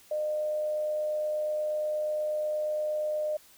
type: tone with amplitude modulation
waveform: sine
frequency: 608 Hz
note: D#5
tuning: 40 cents flat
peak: -26 dBFS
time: 0.11-3.37 s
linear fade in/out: 5 ms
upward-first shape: sine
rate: 88.4 Hz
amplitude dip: 25%
effects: white hiss -57 dBFS RMS until 3.57 s